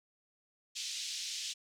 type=band-pass noise; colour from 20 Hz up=white; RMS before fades=-40 dBFS; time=0.75-1.54 s; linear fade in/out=20 ms; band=2800 to 6400 Hz; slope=24 dB/octave; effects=none